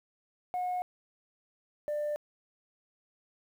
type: tone pair in turn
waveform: sine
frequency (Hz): 725 / 594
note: F#5 / D5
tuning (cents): -35 / +20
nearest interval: minor third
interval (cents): 345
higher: first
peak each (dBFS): -28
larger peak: neither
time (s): 0.54-0.82 / 1.88-2.16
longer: neither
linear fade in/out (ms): 0
effects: tanh soft clip ceiling -28 dBFS + 10-bit